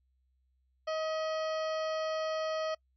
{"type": "harmonic tone with a mistuned harmonic", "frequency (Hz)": 631, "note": "D#5", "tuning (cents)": 24, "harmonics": [1, 2, 3, 4, 5, 7, 8, 9], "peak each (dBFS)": [-32, -39, -46, -50, -47, -49, -53, -56], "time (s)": [0.87, 2.75], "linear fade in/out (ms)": 10, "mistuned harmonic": 3, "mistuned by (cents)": 32, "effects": ["noise-tail reverb RT60 0.1 s tail -25 dB re dry", "added 64 Hz sine -70 dBFS peak until 2.96 s"]}